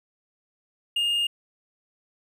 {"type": "tone", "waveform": "triangle", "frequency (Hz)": 2832, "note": "F7", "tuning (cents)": 23, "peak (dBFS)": -20, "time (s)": [0.96, 1.27], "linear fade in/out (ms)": 5, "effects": []}